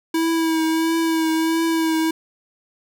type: tone with vibrato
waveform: square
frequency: 324.7 Hz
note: E4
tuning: 26 cents flat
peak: -18 dBFS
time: 0.14-2.11 s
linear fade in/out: 5 ms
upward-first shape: triangle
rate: 1.5 Hz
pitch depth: 29 cents each way
effects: none